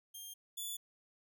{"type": "tone pair in turn", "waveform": "10% pulse", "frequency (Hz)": [3200, 3457], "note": ["G7", "A7"], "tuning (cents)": [35, -31], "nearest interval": "minor second", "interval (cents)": 134, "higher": "second", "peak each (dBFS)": [-38, -32], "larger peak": "second", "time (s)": [[0.14, 0.34], [0.57, 0.77]], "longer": "neither", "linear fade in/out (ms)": 10, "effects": []}